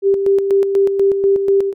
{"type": "tone with tremolo", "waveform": "sine", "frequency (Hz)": 394, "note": "G4", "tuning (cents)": 9, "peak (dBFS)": -9, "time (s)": [0.02, 1.74], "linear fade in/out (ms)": 50, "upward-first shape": "square", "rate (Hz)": 4.1, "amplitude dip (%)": 50, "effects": []}